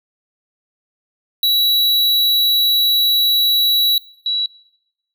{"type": "tone pair in turn", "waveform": ["square", "sine"], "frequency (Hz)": [3915, 3915], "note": ["B7", "B7"], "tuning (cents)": [-16, -16], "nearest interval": "unison", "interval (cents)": 0, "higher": "neither", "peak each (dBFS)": [-13, -16], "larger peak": "first", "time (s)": [[1.43, 3.98], [4.26, 4.46]], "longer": "first", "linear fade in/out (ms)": 2, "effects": ["noise-tail reverb RT60 0.9 s tail -22 dB re dry"]}